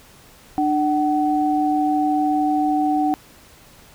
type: tone pair together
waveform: sine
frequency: 298.9 / 753.2 Hz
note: D4 / F#5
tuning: +31 / +31 cents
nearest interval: octave + major third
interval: 1600 cents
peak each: -19 dBFS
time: 0.58-3.14 s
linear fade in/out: 0 ms
effects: pink hiss -48 dBFS RMS until 3.94 s